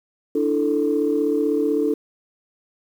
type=chord; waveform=sine; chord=D suspended second; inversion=none; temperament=equal; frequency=293.7 / 329.6 / 440 Hz; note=D4 / E4 / A4; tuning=0 / 0 / 0 cents; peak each=-21 / -24 / -20 dBFS; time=0.35-1.94 s; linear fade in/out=5 ms; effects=tanh soft clip ceiling -9 dBFS + 8-bit